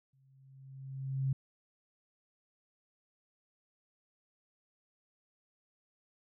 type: tone with exponential growth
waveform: sine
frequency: 134.3 Hz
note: C3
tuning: 46 cents sharp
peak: -27 dBFS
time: 0.13-1.33 s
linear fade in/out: 5 ms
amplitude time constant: 260 ms
effects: none